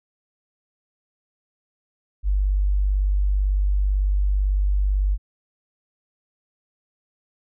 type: tone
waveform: sine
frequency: 49 Hz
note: G1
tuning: in tune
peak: -17 dBFS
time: 2.23-5.18 s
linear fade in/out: 50 ms
effects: none